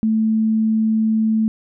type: tone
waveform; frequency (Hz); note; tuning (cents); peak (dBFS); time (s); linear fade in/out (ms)
sine; 220; A3; 0; -14; 0.03-1.48; 0
effects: none